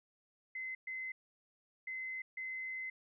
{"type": "tone bursts at uneven times", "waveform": "sine", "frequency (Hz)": 2052, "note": "C7", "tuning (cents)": -34, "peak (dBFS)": -39, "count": 4, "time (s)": [[0.55, 0.75], [0.87, 1.12], [1.87, 2.22], [2.37, 2.9]], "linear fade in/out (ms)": 5, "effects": []}